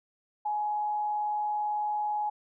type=tone with amplitude modulation; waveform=sine; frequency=840 Hz; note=G#5; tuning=19 cents sharp; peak=-26 dBFS; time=0.45-2.3 s; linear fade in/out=10 ms; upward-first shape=sine; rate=138 Hz; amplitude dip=25%; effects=none